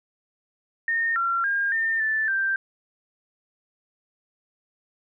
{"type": "tone with pitch steps", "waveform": "sine", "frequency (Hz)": [1833, 1368, 1613, 1807, 1758, 1572], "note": ["A#6", "F6", "G6", "A6", "A6", "G6"], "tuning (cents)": [-30, -36, 49, 46, -2, 4], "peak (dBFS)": -21, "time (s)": [0.88, 2.56], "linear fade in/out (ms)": 2, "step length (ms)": 280, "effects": []}